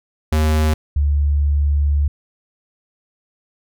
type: tone pair in turn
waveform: square / sine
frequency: 77.5 / 72.32 Hz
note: D#2 / D2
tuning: -6 / -26 cents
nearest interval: minor second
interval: 120 cents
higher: first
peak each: -14 / -13 dBFS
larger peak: second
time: 0.32-0.74 / 0.96-2.08 s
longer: second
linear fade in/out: 5 ms
effects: none